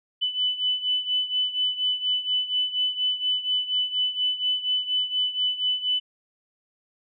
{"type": "beating tone pair", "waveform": "sine", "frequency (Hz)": [2997, 3001.2], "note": ["F#7", "F#7"], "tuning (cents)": [22, 24], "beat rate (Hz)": 4.2, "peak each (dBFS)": [-24, -28], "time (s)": [0.21, 6], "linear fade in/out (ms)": 20, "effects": []}